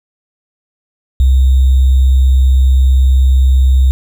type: tone with sample-and-hold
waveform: sine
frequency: 65.41 Hz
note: C2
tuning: in tune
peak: -5 dBFS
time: 1.2-3.91 s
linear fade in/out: 0 ms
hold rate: 3675 Hz
effects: none